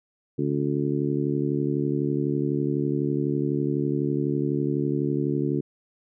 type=harmonic tone; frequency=72 Hz; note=D2; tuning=34 cents flat; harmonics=2 / 3 / 4 / 5 / 6; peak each=-27 / -32 / -27 / -28 / -33 dBFS; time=0.38-5.61 s; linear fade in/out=10 ms; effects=none